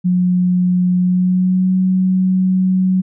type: tone with pitch glide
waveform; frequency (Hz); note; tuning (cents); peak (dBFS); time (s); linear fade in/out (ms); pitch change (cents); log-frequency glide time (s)
sine; 180.4 to 186.22; F#3 to F#3; -44 to +11; -11; 0.04-3.02; 20; +55; 0.98-1.74
effects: none